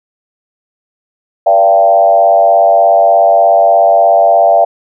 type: tone with frequency modulation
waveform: sine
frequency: 680 Hz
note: F5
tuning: 46 cents flat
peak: -4 dBFS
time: 1.46-4.65 s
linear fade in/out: 10 ms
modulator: 96.7 Hz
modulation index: 1.1
effects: none